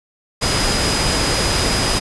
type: tone in noise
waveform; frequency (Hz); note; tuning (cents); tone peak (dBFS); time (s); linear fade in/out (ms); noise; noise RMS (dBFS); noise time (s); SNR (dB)
sine; 4962; D#8; -6; -23; 0.41-2; 20; pink; -18; 0.41-2; -8
effects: resampled to 24000 Hz